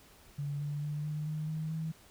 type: tone with pitch steps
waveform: sine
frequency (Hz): 143.4 / 145.99 / 148.63 / 151.31 / 154.05 / 156.83 / 159.66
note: D3 / D3 / D3 / D#3 / D#3 / D#3 / D#3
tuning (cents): -41 / -10 / +21 / -48 / -17 / +14 / +45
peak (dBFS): -33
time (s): 0.38-1.92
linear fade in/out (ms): 10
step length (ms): 220
effects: pink hiss -59 dBFS RMS until 2.1 s